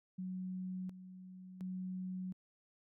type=tone with tremolo; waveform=sine; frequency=185 Hz; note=F#3; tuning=in tune; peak=-39 dBFS; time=0.18-2.33 s; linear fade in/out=10 ms; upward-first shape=square; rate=0.7 Hz; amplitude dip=70%; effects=none